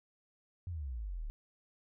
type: exponential sweep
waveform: sine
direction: down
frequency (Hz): 93.4 to 34.46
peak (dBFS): -37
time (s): 0.67-1.3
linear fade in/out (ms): 0
effects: none